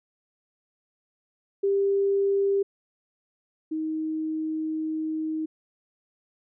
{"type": "tone pair in turn", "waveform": "sine", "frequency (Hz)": [396.2, 314.5], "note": ["G4", "D#4"], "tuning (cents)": [18, 19], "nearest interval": "major third", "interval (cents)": 399, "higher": "first", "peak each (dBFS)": [-20, -26], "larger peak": "first", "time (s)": [[1.63, 2.63], [3.71, 5.46]], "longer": "second", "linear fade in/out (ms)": 10, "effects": []}